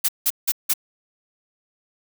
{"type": "noise bursts", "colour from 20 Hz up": "blue", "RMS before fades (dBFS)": -19, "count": 4, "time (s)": [0.04, 0.738], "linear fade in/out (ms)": 10, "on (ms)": 47, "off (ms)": 170, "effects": []}